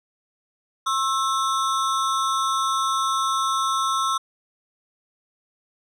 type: ring-modulated tone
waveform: square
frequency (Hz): 1200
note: D6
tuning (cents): +37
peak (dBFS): -18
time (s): 0.86-4.18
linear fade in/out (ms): 10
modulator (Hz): 120
effects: low-pass 9000 Hz 12 dB/octave